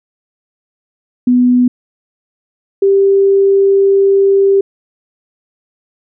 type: tone pair in turn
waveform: sine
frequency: 247.7 / 393.2 Hz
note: B3 / G4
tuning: +5 / +5 cents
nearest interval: minor sixth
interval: 800 cents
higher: second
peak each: -6 dBFS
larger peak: neither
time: 1.27-1.68 / 2.82-4.61 s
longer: second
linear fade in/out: 5 ms
effects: none